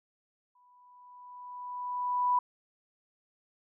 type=tone with exponential growth; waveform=sine; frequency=987.8 Hz; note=B5; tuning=in tune; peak=-22 dBFS; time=0.55-2.39 s; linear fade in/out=5 ms; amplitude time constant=400 ms; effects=none